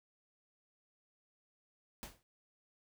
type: noise with exponential decay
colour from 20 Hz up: pink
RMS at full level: -43 dBFS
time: 2.03-2.23 s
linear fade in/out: 0 ms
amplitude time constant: 43 ms
effects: none